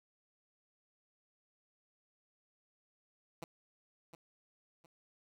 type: tone with echo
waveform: 10% pulse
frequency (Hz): 165.8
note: E3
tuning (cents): +10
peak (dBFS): -34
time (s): 3.42-3.44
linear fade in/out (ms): 2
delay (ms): 710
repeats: 2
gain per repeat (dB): -9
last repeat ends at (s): 4.86
effects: none